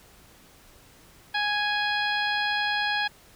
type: harmonic tone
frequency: 830.6 Hz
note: G#5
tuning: in tune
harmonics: 1 / 2 / 3 / 4 / 5 / 6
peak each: -29 / -27 / -33 / -32 / -35 / -39 dBFS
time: 1.34-3.08 s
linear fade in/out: 10 ms
effects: pink hiss -54 dBFS RMS until 3.35 s